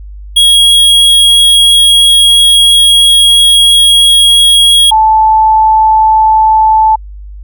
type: tone pair in turn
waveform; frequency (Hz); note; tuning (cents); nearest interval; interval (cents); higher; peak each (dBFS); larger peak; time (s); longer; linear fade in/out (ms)
square / sine; 3301 / 874.3; G#7 / A5; -11 / -11; octave + major seventh; 2300; first; -3; neither; 0.36-4.91 / 4.91-6.96; first; 10
effects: added 50 Hz sine -24 dBFS peak until 7.43 s